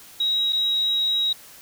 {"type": "tone with dropouts", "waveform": "sine", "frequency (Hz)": 3826, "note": "A#7", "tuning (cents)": 44, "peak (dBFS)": -19, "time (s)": [0.2, 1.33], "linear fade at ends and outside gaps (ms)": 5, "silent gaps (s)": [0.525, 0.529], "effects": ["white hiss -46 dBFS RMS until 1.61 s"]}